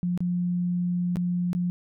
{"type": "tone with dropouts", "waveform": "sine", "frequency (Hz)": 177, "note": "F3", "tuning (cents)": 23, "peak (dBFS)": -23, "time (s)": [0.03, 1.7], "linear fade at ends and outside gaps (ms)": 0, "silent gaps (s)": [[0.176, 0.205], [1.158, 1.169], [1.531, 1.55]], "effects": []}